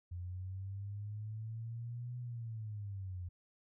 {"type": "linear two-way sweep", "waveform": "sine", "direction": "up then down", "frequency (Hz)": [87.31, 123.47, 87.31], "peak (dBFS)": -40, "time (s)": [0.11, 3.29], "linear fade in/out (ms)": 10, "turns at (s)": 2.18, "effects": []}